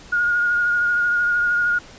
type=tone with vibrato; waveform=sine; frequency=1432 Hz; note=F6; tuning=43 cents sharp; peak=-16 dBFS; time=0.12-1.79 s; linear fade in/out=10 ms; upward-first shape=sine; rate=13 Hz; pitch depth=22 cents each way; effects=pink hiss -43 dBFS RMS until 1.98 s + resampled to 16000 Hz